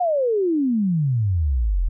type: exponential sweep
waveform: sine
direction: down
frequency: 740 to 38.23 Hz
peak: -17 dBFS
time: 0-1.89 s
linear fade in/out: 10 ms
effects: none